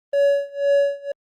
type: tone with tremolo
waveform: triangle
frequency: 564 Hz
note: C#5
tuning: 30 cents sharp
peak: -11 dBFS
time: 0.13-1.12 s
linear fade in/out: 5 ms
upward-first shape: sine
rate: 2 Hz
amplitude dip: 95%
effects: Opus 24 kbps